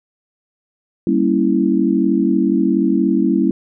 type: chord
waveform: sine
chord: G diminished seventh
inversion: none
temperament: equal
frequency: 196 / 233.1 / 277.2 / 329.6 Hz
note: G3 / Bb3 / Db4 / Fb4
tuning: 0 / 0 / 0 / 0 cents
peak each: -18 / -19 / -18 / -17 dBFS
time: 1.07-3.51 s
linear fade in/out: 2 ms
effects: none